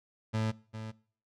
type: tone pair in turn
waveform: 30% pulse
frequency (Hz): 110 / 110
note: A2 / A2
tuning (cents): 0 / 0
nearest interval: unison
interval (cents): 0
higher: neither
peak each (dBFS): -26 / -36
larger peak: first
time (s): 0.33-0.52 / 0.73-0.92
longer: neither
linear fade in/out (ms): 20
effects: noise-tail reverb RT60 0.5 s tail -22 dB re dry + low-pass 6000 Hz 12 dB/octave